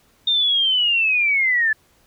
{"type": "linear sweep", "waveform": "sine", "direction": "down", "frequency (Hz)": [3659, 1719], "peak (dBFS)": -15, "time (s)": [0.27, 1.73], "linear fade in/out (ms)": 5, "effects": ["pink hiss -58 dBFS RMS until 2.06 s"]}